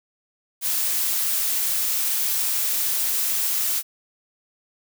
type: noise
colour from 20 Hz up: blue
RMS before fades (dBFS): -23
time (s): 0.61-3.83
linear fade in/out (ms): 50
effects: none